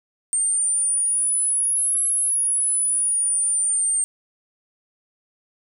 sine exponential two-way sweep, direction up then down, 8680 to 10880 to 8680 Hz, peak -18 dBFS, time 0.33-4.04 s, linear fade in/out 0 ms, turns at 2.01 s, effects none

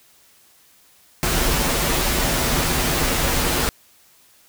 pink noise with comb filter, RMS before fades -20 dBFS, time 1.23-3.69 s, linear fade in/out 0 ms, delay 9.8 ms, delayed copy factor -0.6, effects white hiss -54 dBFS RMS until 4.48 s

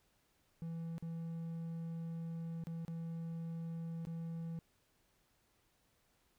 triangle tone with dropouts, 165.5 Hz, E3, 7 cents sharp, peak -38 dBFS, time 0.62-4.59 s, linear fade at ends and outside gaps 0 ms, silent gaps 0.981-1.025 / 2.638-2.67 / 2.85-2.881 / 4.051-4.07 s, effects pink hiss -75 dBFS RMS until 6.38 s

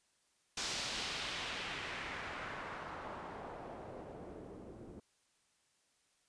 white noise with low-pass filter sweep, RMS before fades -44 dBFS, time 0.57-5 s, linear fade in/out 5 ms, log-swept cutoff 5600 to 310 Hz, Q 1.3, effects white hiss -75 dBFS RMS until 6.28 s + resampled to 22050 Hz

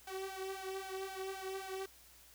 sawtooth tone with flanger, 382.9 Hz, G4, 41 cents flat, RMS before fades -43 dBFS, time 0.07-1.86 s, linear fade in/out 5 ms, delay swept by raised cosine 1.2 to 3 ms, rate 3.8 Hz, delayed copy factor +0.8, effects added 60 Hz sine -68 dBFS peak until 2.34 s + white hiss -61 dBFS RMS until 2.34 s

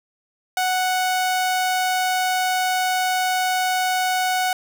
sawtooth tone, 740 Hz, F#5, in tune, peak -15 dBFS, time 0.57-4.53 s, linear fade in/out 2 ms, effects none

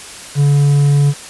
triangle tone with quantisation, 143.1 Hz, D3, 45 cents flat, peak -6 dBFS, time 0.35-1.14 s, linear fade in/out 50 ms, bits 6, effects white hiss -32 dBFS RMS until 1.29 s + resampled to 24000 Hz

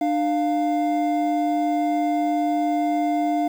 triangle tone pair together, 299.5 / 698.5 Hz, D4 / F5, +34 / 0 cents, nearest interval octave + minor third, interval 1466 cents, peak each -20 dBFS, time 0.01-3.48 s, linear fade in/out 5 ms, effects 8-bit

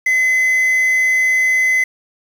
triangle tone with quantisation, 2036 Hz, C7, 48 cents flat, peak -10 dBFS, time 0.06-1.84 s, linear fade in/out 5 ms, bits 6, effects none

